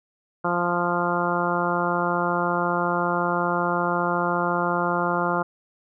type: harmonic tone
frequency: 174.61 Hz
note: F3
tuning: in tune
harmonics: 1 / 2 / 3 / 4 / 5 / 6 / 7 / 8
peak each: -29 / -29 / -29 / -29 / -29 / -29 / -29 / -29 dBFS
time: 0.44-5.43 s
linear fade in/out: 10 ms
effects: none